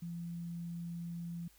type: tone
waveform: sine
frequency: 170.4 Hz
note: F3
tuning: 42 cents flat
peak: -39 dBFS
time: 0.02-1.48 s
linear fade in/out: 5 ms
effects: added 50 Hz sine -67 dBFS peak until 1.58 s + white hiss -66 dBFS RMS until 1.58 s